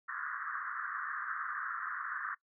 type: band-pass noise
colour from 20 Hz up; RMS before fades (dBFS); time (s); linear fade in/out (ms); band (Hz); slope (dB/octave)
pink; -39; 0.08-2.35; 10; 1100 to 1800; 96
effects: noise-tail reverb RT60 0.1 s tail -21 dB re dry